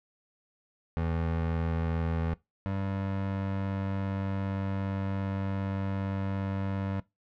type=tone pair in turn; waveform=25% pulse; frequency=82.41 / 97.41 Hz; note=E2 / G2; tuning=0 / -10 cents; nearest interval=minor third; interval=290 cents; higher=second; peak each=-24 / -26 dBFS; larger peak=first; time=0.97-2.34 / 2.66-7 s; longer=second; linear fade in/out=0 ms; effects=noise-tail reverb RT60 0.2 s tail -21 dB re dry + low-pass 2000 Hz 12 dB/octave